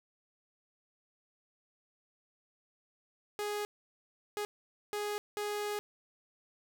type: tone bursts at uneven times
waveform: sawtooth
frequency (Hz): 415.3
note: G#4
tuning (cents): 0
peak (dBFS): -30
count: 4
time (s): 3.39-3.65 / 4.37-4.45 / 4.93-5.18 / 5.37-5.79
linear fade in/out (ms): 0
effects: none